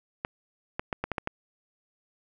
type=clicks; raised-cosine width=0.5 ms; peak=-14 dBFS; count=7; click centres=0.249 / 0.795 / 0.928 / 1.04 / 1.117 / 1.182 / 1.274 s; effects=none